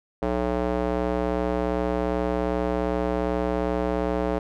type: tone with band-pass filter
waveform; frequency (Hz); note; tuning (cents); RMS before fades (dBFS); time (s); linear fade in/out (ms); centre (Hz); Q
square; 61.3; B1; -12; -25; 0.22-4.39; 5; 540; 1.3
effects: none